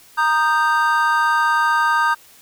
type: chord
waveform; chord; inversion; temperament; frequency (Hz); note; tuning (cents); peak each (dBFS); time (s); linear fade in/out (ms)
triangle; Eb major; second; equal with one note detuned; 932.3 / 1230.2 / 1568; Bb5 / Eb6 / G6; 0 / -20 / 0; -17; 0.17-2.15; 20
effects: white hiss -48 dBFS RMS until 2.41 s